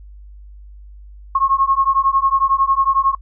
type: beating tone pair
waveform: sine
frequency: 1080 / 1091 Hz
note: C#6 / C#6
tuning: -45 / -28 cents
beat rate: 11 Hz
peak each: -16 dBFS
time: 1.35-3.15 s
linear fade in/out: 5 ms
effects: noise-tail reverb RT60 0.1 s tail -26 dB re dry + added 50 Hz sine -36 dBFS peak until 3.21 s